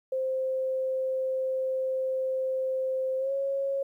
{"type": "tone with pitch glide", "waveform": "sine", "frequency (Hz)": [523, 548.4], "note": ["C5", "C#5"], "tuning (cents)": [-1, -19], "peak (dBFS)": -26, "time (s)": [0.12, 3.83], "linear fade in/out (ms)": 5, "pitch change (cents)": 82, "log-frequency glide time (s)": [3.18, 3.32], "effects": ["11-bit"]}